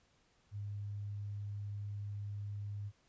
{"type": "tone", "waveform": "sine", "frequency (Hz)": 102.2, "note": "G#2", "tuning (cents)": -27, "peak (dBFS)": -39, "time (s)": [0.51, 2.92], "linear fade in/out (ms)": 50, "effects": ["pink hiss -72 dBFS RMS until 3.08 s", "resampled to 16000 Hz"]}